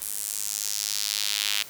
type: tone with high-pass filter sweep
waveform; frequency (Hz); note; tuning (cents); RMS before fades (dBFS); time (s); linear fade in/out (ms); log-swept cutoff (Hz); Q
square; 51.8; G#1; -4; -29; 0.01-1.63; 10; 10000 to 3000; 1.7
effects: white hiss -44 dBFS RMS until 1.69 s